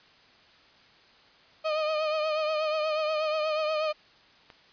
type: tone with vibrato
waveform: 35% pulse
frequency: 619 Hz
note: D#5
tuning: 9 cents flat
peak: -24 dBFS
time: 1.64-3.93 s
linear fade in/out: 20 ms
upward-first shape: triangle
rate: 8.3 Hz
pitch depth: 51 cents each way
type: click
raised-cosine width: 0.3 ms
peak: -31 dBFS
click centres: 4.502 s
effects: white hiss -57 dBFS RMS until 4.72 s + resampled to 11025 Hz